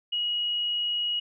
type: tone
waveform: sine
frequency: 2900 Hz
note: F#7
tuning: 35 cents flat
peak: -25 dBFS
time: 0.12-1.2 s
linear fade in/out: 10 ms
effects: none